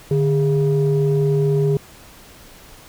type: tone pair together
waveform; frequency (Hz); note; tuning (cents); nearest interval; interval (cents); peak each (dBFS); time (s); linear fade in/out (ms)
sine; 147.8 / 407.8; D3 / G#4; +11 / -32; octave + tritone; 1757; -15 / -17; 0.11-1.77; 2
effects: tanh soft clip ceiling -9 dBFS + pink hiss -44 dBFS RMS until 2.88 s